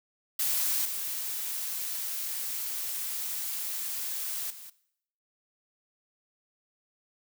blue noise with level steps, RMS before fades -28 / -34 / -46 dBFS, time 0.39-4.7 s, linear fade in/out 5 ms, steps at 0.85 / 4.5 s, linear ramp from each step 5 ms, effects noise-tail reverb RT60 0.7 s tail -18 dB re dry

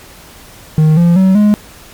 triangle tone with pitch steps, 155.56 / 171.61 / 189.32 / 208.9 Hz, D#3 / F3 / F#3 / G#3, 0 / -30 / +40 / +10 cents, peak -3 dBFS, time 0.78-1.54 s, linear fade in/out 0 ms, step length 190 ms, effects pink hiss -37 dBFS RMS until 1.93 s + MP3 96 kbps

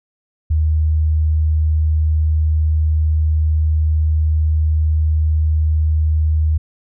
sine tone, 77.78 Hz, D#2, in tune, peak -12 dBFS, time 0.5-6.58 s, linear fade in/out 10 ms, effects none

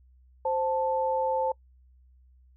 sine tone pair together, 523.3 / 880 Hz, C5 / A5, 0 / 0 cents, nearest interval major sixth, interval 900 cents, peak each -27 dBFS, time 0.45-1.52 s, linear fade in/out 5 ms, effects noise-tail reverb RT60 0.1 s tail -24 dB re dry + added 63 Hz sine -55 dBFS peak until 2.56 s

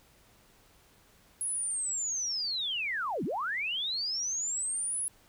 sine linear two-way sweep, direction down then up, 10630 to 140 to 10630 Hz, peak -30 dBFS, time 1.41-5.08 s, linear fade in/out 0 ms, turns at 3.24 s, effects pink hiss -62 dBFS RMS until 5.28 s

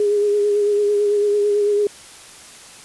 sine tone with vibrato, 412 Hz, G#4, 14 cents flat, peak -14 dBFS, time 0-1.87 s, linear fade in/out 2 ms, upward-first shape sine, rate 9 Hz, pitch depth 25 cents each way, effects white hiss -41 dBFS RMS until 2.84 s + resampled to 24000 Hz

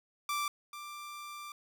sawtooth tone pair in turn, 1172 / 1180.8 Hz, D6 / D6, -4 / +9 cents, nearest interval unison, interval 13 cents, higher second, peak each -28 / -39 dBFS, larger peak first, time 0.29-0.48 / 0.73-1.52 s, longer second, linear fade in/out 2 ms, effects none

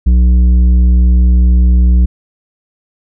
sine tone with tanh clipping, 61.1 Hz, B1, 18 cents flat, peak -6 dBFS, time 0.06-2.06 s, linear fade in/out 10 ms, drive 8 dB, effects none

